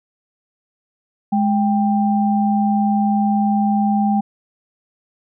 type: tone pair together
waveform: sine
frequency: 209.2 / 790 Hz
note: G#3 / G5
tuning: +13 / +13 cents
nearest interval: octave + major seventh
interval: 2300 cents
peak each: -15 / -19 dBFS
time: 1.32-4.21 s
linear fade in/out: 10 ms
effects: none